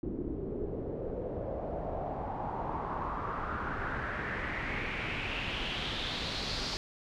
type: noise with low-pass filter sweep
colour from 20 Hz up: pink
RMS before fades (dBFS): -36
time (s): 0.03-6.77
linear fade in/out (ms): 0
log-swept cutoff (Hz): 320 to 4800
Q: 3.9
effects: none